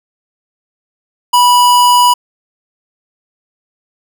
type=tone; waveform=square; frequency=980 Hz; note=B5; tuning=14 cents flat; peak=-6 dBFS; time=1.33-2.14 s; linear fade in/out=10 ms; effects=none